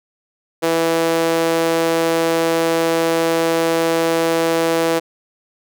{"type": "tone with high-pass filter", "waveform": "sawtooth", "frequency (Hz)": 164.9, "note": "E3", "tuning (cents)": 1, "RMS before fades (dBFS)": -17, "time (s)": [0.62, 5], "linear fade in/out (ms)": 20, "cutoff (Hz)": 430, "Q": 2.4, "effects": []}